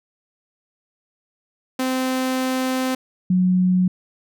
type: tone pair in turn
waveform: sawtooth / sine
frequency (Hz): 258.8 / 183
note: C4 / F#3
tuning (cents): -19 / -19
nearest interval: tritone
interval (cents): 600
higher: first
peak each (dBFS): -16 / -14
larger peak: second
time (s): 1.79-2.95 / 3.3-3.88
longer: first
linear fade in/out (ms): 5
effects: none